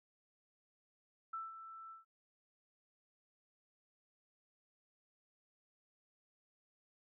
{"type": "tone with ADSR envelope", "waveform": "sine", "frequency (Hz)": 1327, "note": "E6", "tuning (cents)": 11, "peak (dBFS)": -39, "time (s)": [1.33, 2.05], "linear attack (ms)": 8, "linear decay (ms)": 180, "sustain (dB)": -10, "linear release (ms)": 140, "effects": []}